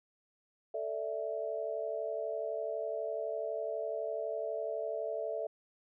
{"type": "chord", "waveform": "sine", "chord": "A suspended fourth", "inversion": "none", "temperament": "equal with one note detuned", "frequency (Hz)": [442, 587.3, 659.3], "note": ["A4", "D5", "E5"], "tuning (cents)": [8, 0, 0], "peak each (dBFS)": [-39, -39, -37], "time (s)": [0.74, 5.47], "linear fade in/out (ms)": 5, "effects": []}